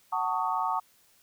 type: chord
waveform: sine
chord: D# half-diminished seventh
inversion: first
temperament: just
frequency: 746.7 / 896 / 1120.1 / 1244.5 Hz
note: F#5 / A5 / C#6 / D#6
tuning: +16 / +31 / +18 / 0 cents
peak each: -32 / -30 / -31 / -34 dBFS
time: 0.12-0.8 s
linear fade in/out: 10 ms
effects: white hiss -63 dBFS RMS until 1.22 s